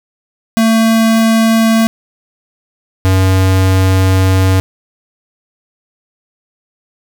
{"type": "tone pair in turn", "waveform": "square", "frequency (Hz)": [224.6, 94.43], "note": ["A3", "F#2"], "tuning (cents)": [36, 36], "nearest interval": "octave + minor third", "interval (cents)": 1500, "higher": "first", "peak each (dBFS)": -8, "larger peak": "neither", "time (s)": [[0.57, 1.87], [3.05, 4.6]], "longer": "second", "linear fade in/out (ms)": 0, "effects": []}